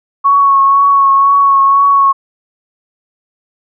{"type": "tone with vibrato", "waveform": "sine", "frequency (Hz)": 1108, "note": "C#6", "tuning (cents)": -1, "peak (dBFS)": -5, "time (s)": [0.24, 2.13], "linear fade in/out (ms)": 20, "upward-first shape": "triangle", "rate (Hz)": 2, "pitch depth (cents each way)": 25, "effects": []}